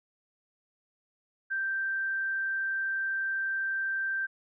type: tone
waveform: sine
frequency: 1568 Hz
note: G6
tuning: in tune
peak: -28 dBFS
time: 1.5-4.27 s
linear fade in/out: 20 ms
effects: none